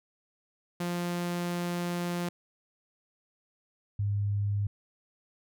sawtooth / sine tone pair in turn, 174.8 / 101.81 Hz, F3 / G#2, +2 / -34 cents, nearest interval major sixth, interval 936 cents, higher first, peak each -26 dBFS, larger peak neither, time 0.8-2.29 / 3.99-4.67 s, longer first, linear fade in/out 5 ms, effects none

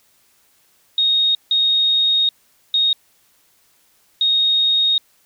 sine tone bursts at uneven times, 3729 Hz, A#7, in tune, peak -13 dBFS, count 4, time 0.98-1.35 / 1.51-2.29 / 2.74-2.93 / 4.21-4.98 s, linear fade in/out 2 ms, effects white hiss -58 dBFS RMS until 5.25 s

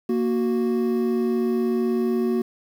triangle tone pair together, 233.9 / 370 Hz, A#3 / F#4, +6 / 0 cents, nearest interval minor sixth, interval 794 cents, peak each -20 / -21 dBFS, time 0.09-2.42 s, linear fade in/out 5 ms, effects 8-bit

